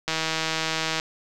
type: click train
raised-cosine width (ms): 0.2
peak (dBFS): -8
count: 148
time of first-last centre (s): 0.08-0.999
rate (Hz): 160
effects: none